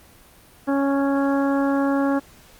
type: harmonic tone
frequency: 277.2 Hz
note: C#4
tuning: in tune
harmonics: 1 / 2 / 3 / 4 / 5 / 6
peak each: -19 / -25 / -29 / -31 / -33 / -35 dBFS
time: 0.67-2.2 s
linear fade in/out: 20 ms
effects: pink hiss -50 dBFS RMS until 2.59 s + Opus 32 kbps